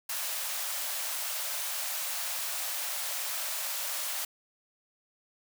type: high-pass noise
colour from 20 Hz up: white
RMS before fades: -34 dBFS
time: 0.09-4.25 s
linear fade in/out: 5 ms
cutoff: 530 Hz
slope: 96 dB/octave
effects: none